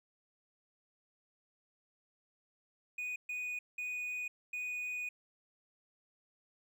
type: tone bursts at uneven times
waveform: triangle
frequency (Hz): 2476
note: D#7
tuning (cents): -9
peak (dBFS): -35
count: 4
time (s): 2.98-3.16 / 3.29-3.59 / 3.78-4.28 / 4.53-5.09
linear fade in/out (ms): 5
effects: none